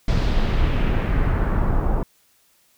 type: noise with low-pass filter sweep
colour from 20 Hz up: brown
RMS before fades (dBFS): -19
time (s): 0.08-2.03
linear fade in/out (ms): 2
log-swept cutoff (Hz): 5000 to 940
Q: 1.5
effects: white hiss -60 dBFS RMS until 2.77 s